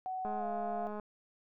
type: tone with pitch glide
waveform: sine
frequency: 748 to 697.9 Hz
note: F#5 to F5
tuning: +19 to -1 cents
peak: -35 dBFS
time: 0.06-0.87 s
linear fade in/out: 0 ms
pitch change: -120 cents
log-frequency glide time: 0.38-0.45 s
type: click train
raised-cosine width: 1 ms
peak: -29 dBFS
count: 158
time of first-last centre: 0.25-0.998 s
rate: 210 Hz
effects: none